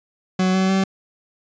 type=tone with pitch steps; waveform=40% pulse; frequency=186 / 188.92 / 191.89 Hz; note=F#3 / F#3 / G3; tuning=+9 / +36 / -37 cents; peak=-15 dBFS; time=0.39-0.84 s; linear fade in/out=5 ms; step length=150 ms; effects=resampled to 16000 Hz